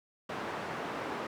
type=band-pass noise; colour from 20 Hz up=white; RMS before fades=-38 dBFS; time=0.29-1.27 s; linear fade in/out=5 ms; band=150 to 1200 Hz; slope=12 dB/octave; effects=none